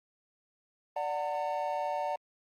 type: chord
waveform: triangle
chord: D augmented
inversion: none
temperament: equal with one note detuned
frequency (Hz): 587.3 / 740 / 908.4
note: D5 / F#5 / A#5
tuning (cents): 0 / 0 / -45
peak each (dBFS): -33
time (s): 0.96-2.16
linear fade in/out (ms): 5
effects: Opus 32 kbps